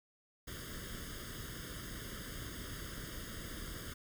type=noise with comb filter; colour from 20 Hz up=pink; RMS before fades=-45 dBFS; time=0.47-3.94 s; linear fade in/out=10 ms; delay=0.6 ms; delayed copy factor=+0.95; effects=none